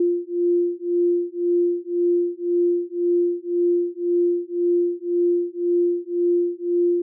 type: beating tone pair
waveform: sine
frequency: 348.1 / 350 Hz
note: F4 / F4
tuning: -6 / +4 cents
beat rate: 1.9 Hz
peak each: -21 dBFS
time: 0-7.02 s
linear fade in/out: 5 ms
effects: none